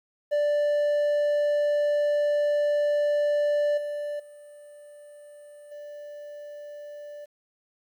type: tone with level steps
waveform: triangle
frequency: 587.3 Hz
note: D5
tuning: in tune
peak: -19 / -27 / -43 / -36 dBFS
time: 0.31-7.26 s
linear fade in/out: 20 ms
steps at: 3.77 / 4.19 / 5.71 s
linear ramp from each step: 10 ms
effects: 10-bit